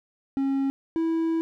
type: tone pair in turn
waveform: triangle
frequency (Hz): 272.3 / 327.2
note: C#4 / E4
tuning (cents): -31 / -13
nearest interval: minor third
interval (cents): 318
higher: second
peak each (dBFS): -20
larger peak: neither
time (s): 0.37-0.7 / 0.96-1.41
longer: second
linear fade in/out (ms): 0
effects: none

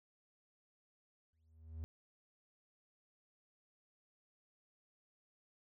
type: tone with exponential growth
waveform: triangle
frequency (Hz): 80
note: D#2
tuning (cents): +49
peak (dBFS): -37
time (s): 1.33-1.84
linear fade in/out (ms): 0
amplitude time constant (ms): 110
effects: none

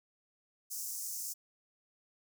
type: high-pass noise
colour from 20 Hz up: pink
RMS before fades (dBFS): -40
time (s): 0.7-1.34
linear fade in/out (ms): 20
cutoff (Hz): 5600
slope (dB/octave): 48
effects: none

